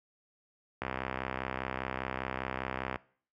click train, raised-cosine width 0.5 ms, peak -18 dBFS, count 140, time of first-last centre 0.82-2.958 s, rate 65 Hz, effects noise-tail reverb RT60 0.5 s tail -22 dB re dry + high-pass 60 Hz 12 dB/octave

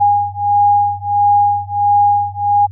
sine beating tone pair, 818 / 819.5 Hz, G#5 / G#5, -26 / -23 cents, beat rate 1.5 Hz, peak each -13 dBFS, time 0-2.67 s, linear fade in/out 20 ms, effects added 97 Hz sine -28 dBFS peak until 2.71 s

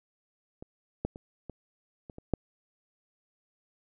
clicks, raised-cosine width 2 ms, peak -29 / -16 / -29 / -26 / -30 / -30 / -12 dBFS, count 7, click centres 0.625 / 1.05 / 1.159 / 1.497 / 2.098 / 2.184 / 2.337 s, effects none

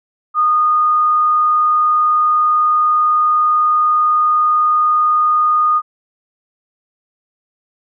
sine tone, 1229 Hz, D#6, 22 cents flat, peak -10 dBFS, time 0.34-5.82 s, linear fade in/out 50 ms, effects none

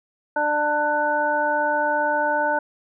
harmonic tone, 297.5 Hz, D4, 22 cents sharp, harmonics 1 / 2 / 3 / 5, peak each -32 / -24 / -22 / -24 dBFS, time 0.36-2.59 s, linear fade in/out 5 ms, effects none

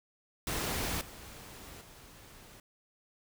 pink noise with level steps, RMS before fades -34 / -49 / -54 dBFS, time 0.47-2.6 s, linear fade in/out 2 ms, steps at 1.01 / 1.81 s, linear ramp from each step 2 ms, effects none

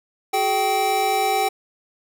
square tone cluster, 373.5 / 422.8 / 776 Hz, F#4 / G#4 / G5, +16 / +31 / -18 cents, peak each -29 / -26 / -20 dBFS, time 0.33-1.49 s, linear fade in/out 10 ms, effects none

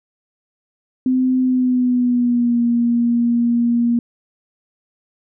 sine tone with pitch glide, 256.7 to 236.8 Hz, C4 to A#3, -33 to +27 cents, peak -13 dBFS, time 1.06-3.99 s, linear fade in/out 2 ms, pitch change -140 cents, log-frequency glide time 1.41-2.61 s, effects none

